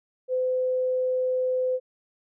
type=tone; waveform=sine; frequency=510 Hz; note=C5; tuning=44 cents flat; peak=-22 dBFS; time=0.28-1.8 s; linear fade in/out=50 ms; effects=none